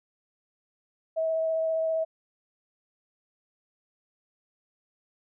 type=tone with vibrato; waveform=sine; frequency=645 Hz; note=E5; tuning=38 cents flat; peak=-24 dBFS; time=1.16-2.05 s; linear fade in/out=20 ms; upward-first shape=sine; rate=15 Hz; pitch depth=10 cents each way; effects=none